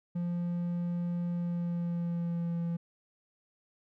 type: tone with pitch glide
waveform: triangle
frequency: 173.9 to 169.63 Hz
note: F3 to E3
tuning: -7 to +50 cents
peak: -28 dBFS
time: 0.15-2.77 s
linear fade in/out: 10 ms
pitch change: -43 cents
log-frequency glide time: 1.3-2.6 s
effects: none